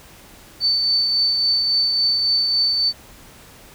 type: tone with tremolo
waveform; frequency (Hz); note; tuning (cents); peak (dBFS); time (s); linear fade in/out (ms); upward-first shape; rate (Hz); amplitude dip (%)
sine; 4531; C#8; +37; -14; 0.6-2.93; 50; triangle; 3.6; 35
effects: pink hiss -45 dBFS RMS until 3.74 s